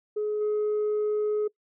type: tone with level steps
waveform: sine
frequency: 422.3 Hz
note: G#4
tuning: 29 cents sharp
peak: -24 / -21 dBFS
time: 0.16-1.48 s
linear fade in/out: 10 ms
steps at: 0.4 s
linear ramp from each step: 20 ms
effects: noise-tail reverb RT60 0.1 s tail -24 dB re dry + tanh soft clip ceiling -22 dBFS